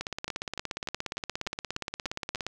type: two click trains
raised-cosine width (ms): 0.2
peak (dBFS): -17 / -15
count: 8 / 43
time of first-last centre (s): 0.28-2.357 / 0.01-2.466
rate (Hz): 3.37 / 17.1
effects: none